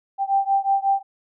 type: beating tone pair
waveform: sine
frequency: 784 / 789.5 Hz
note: G5 / G5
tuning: 0 / +12 cents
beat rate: 5.5 Hz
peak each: -20 / -21 dBFS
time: 0.18-1.03 s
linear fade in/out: 50 ms
effects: none

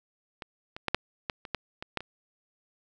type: clicks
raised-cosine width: 0.3 ms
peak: -22 / -23 / -11 / -7 / -14 / -24 / -13 / -21 / -13 / -24 dBFS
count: 10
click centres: 0.422 / 0.765 / 0.883 / 0.946 / 1.298 / 1.452 / 1.547 / 1.825 / 1.973 / 2.006 s
effects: none

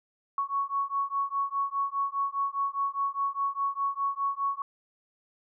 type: beating tone pair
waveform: sine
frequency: 1108.7 / 1113.6 Hz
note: C#6 / C#6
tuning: 0 / +8 cents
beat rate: 4.9 Hz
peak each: -30 dBFS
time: 0.38-4.62 s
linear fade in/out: 2 ms
effects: none

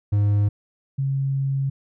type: tone pair in turn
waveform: triangle / sine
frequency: 102.7 / 136.41 Hz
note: G#2 / C#3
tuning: -19 / -27 cents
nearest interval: perfect fourth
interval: 492 cents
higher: second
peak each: -14 / -20 dBFS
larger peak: first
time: 0.12-0.49 / 0.98-1.7 s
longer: second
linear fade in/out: 10 ms
effects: none

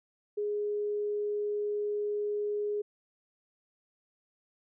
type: tone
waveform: sine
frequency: 415.3 Hz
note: G#4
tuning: in tune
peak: -29 dBFS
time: 0.37-2.82 s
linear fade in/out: 10 ms
effects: none

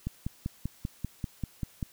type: click train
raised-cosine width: 5 ms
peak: -19 dBFS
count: 10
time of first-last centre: 0.07-1.828 s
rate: 5.12 Hz
effects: white hiss -58 dBFS RMS until 1.92 s

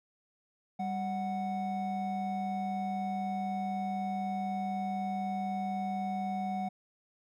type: tone pair together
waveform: triangle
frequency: 196 / 740 Hz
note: G3 / F#5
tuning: 0 / 0 cents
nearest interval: octave + major seventh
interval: 2300 cents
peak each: -33 / -32 dBFS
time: 0.79-6.69 s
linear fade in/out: 10 ms
effects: none

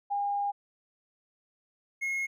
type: tone pair in turn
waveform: sine / triangle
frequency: 810 / 2162 Hz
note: G#5 / C#7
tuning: -43 / -44 cents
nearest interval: octave + perfect fourth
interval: 1699 cents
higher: second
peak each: -27 dBFS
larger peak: neither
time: 0.1-0.52 / 2.01-2.27 s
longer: first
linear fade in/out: 20 ms
effects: none

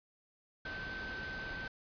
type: tone in noise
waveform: sine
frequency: 1542 Hz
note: G6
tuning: 29 cents flat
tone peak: -41 dBFS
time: 0.65-1.68 s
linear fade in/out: 5 ms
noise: pink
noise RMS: -45 dBFS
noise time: 0.65-1.68 s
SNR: +1 dB
effects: resampled to 11025 Hz

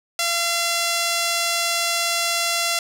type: tone with band-pass filter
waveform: sawtooth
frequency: 683 Hz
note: F5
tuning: 39 cents flat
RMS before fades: -22 dBFS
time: 0.19-2.79 s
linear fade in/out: 2 ms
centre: 5900 Hz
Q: 0.68
effects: none

